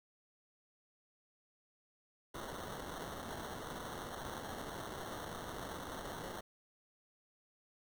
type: noise with sample-and-hold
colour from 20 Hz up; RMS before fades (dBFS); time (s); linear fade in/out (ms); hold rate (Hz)
violet; -45; 2.34-6.41; 10; 2450
effects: none